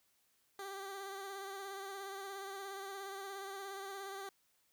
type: tone with vibrato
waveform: 15% pulse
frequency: 392 Hz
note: G4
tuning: in tune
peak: -37 dBFS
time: 0.59-4.29 s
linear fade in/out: 2 ms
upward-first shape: sine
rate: 17 Hz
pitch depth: 33 cents each way
effects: white hiss -75 dBFS RMS until 4.72 s